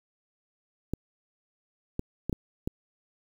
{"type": "clicks", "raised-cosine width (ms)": 3, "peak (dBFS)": -16, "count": 5, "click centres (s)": [0.936, 1.994, 2.296, 2.328, 2.675], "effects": ["8-bit"]}